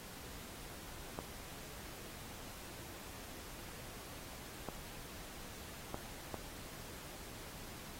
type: clicks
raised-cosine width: 1 ms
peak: -26 dBFS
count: 4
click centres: 1.189 / 4.687 / 5.944 / 6.343 s
effects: pink hiss -51 dBFS RMS until 7.99 s + AAC 48 kbps